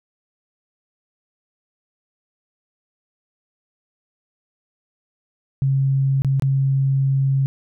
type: tone with dropouts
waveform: sine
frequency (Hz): 135.7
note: C#3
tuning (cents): -36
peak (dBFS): -15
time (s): 5.62-7.46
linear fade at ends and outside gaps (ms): 0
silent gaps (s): 6.22-6.247 / 6.397-6.422
effects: none